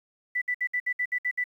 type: tone bursts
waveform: sine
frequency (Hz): 1980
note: B6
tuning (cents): +4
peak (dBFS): -24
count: 9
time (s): 0.35-1.441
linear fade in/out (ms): 10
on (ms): 67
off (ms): 61
effects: 10-bit